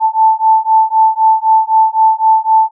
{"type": "beating tone pair", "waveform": "sine", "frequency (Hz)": [880, 883.9], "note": ["A5", "A5"], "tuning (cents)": [0, 8], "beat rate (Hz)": 3.9, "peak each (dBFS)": -10, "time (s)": [0, 2.71], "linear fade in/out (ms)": 50, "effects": []}